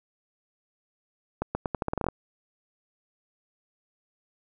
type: accelerating click train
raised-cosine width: 1 ms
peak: -13 dBFS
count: 12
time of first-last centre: 1.42-2.086 s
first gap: 130 ms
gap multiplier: 0.83
effects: none